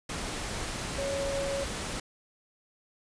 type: tone in noise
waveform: sine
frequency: 554.4 Hz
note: C#5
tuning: in tune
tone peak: -30 dBFS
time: 0.98-1.64 s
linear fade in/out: 5 ms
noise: pink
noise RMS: -35 dBFS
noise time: 0.09-2 s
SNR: +2 dB
effects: resampled to 22050 Hz